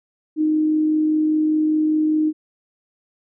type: tone with amplitude modulation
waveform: sine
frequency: 309.2 Hz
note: D#4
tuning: 11 cents flat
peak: -14 dBFS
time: 0.36-2.33 s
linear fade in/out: 50 ms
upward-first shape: sine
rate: 45 Hz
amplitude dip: 25%
effects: none